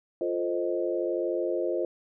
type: chord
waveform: sine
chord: F dominant seventh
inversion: none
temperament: equal with one note detuned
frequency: 349.2 / 442 / 523.3 / 622.3 Hz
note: F4 / A4 / C5 / Eb5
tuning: 0 / +8 / 0 / 0 cents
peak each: -29 / -34 / -31 / -33 dBFS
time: 0.21-1.85 s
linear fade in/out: 2 ms
effects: none